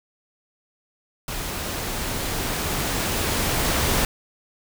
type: noise with level ramp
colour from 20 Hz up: pink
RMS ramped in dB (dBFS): -30 to -21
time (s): 1.28-4.05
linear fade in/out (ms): 2
effects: none